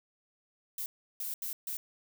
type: noise bursts at uneven times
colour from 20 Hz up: violet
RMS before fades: -37 dBFS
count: 4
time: 0.78-0.86 / 1.2-1.34 / 1.42-1.53 / 1.67-1.77 s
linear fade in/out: 2 ms
effects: none